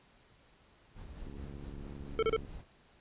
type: noise with tremolo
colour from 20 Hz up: brown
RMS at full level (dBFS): -45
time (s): 0.94-2.65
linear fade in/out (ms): 50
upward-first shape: sine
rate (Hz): 4.5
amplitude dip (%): 40
type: click train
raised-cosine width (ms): 3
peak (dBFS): -36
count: 84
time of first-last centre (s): 1.27-2.449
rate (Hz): 70.4
type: tone bursts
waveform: square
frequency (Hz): 444.8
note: A4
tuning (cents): +19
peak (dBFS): -27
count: 3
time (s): 2.19-2.364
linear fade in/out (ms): 0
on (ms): 36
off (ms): 33
effects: pink hiss -64 dBFS RMS until 3 s + resampled to 8000 Hz